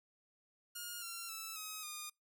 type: tone with pitch steps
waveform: 5% pulse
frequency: 1424 / 1369.9 / 1317.9 / 1267.9 / 1219.8 Hz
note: F6 / F6 / E6 / D#6 / D#6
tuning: +33 / -34 / -1 / +32 / -35 cents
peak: -32 dBFS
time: 0.75-2.1 s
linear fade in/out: 10 ms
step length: 270 ms
effects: noise-tail reverb RT60 0.2 s tail -26 dB re dry